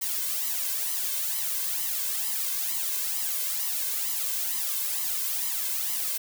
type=noise with flanger; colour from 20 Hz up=blue; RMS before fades=-29 dBFS; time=0.01-6.18 s; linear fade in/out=10 ms; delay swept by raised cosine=0.98 to 1.95 ms; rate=2.2 Hz; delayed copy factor=+0.95; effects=none